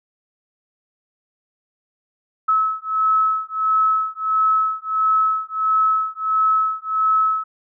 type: beating tone pair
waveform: sine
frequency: 1294 / 1295.5 Hz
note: E6 / E6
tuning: -32 / -30 cents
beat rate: 1.5 Hz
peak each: -19 dBFS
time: 2.48-7.44 s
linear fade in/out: 10 ms
effects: none